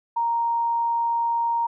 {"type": "tone", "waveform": "sine", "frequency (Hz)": 932.3, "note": "A#5", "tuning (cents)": 0, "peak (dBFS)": -20, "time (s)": [0.16, 1.67], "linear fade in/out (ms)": 10, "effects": []}